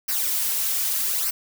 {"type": "noise with flanger", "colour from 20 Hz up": "blue", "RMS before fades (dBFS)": -24, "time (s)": [0.08, 1.31], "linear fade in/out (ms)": 10, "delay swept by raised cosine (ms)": [0.28, 4.18], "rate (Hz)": 0.82, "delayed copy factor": -0.7, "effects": []}